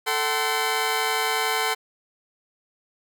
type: tone cluster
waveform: 15% pulse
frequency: 441.4 / 760 / 1037 Hz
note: A4 / F#5 / C6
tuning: +5 / +46 / -16 cents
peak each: -20 dBFS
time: 0.06-1.75 s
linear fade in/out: 20 ms
effects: none